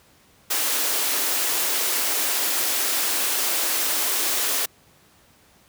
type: high-pass noise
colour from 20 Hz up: white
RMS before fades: -23 dBFS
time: 0.5-4.66 s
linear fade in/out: 10 ms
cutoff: 260 Hz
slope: 48 dB/octave
effects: pink hiss -56 dBFS RMS until 5.68 s + high-pass 60 Hz 12 dB/octave